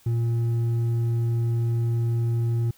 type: tone with hard clipping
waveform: sine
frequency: 116.54 Hz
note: A#2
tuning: in tune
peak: -22 dBFS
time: 0.06-2.71 s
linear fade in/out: 5 ms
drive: 4 dB
effects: white hiss -57 dBFS RMS until 2.77 s